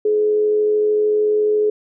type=tone with amplitude modulation; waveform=sine; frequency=423.4 Hz; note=G#4; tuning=33 cents sharp; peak=-12 dBFS; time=0.05-1.7 s; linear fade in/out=5 ms; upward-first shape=sine; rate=93.7 Hz; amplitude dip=30%; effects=none